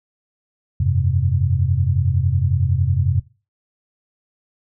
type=chord; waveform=sine; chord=F suspended second; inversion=none; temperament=just; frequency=87.31 / 98.22 / 130.96 Hz; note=F2 / G2 / C3; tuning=0 / +4 / +2 cents; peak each=-19 / -20 / -19 dBFS; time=0.8-3.2 s; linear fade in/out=5 ms; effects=noise-tail reverb RT60 0.3 s tail -18 dB re dry